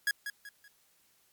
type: tone with echo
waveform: 45% pulse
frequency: 1661.2 Hz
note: G#6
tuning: in tune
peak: -26 dBFS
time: 0.07-0.11 s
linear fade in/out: 2 ms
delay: 190 ms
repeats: 3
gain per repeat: -9 dB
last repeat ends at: 0.68 s
effects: white hiss -68 dBFS RMS until 1.32 s + MP3 96 kbps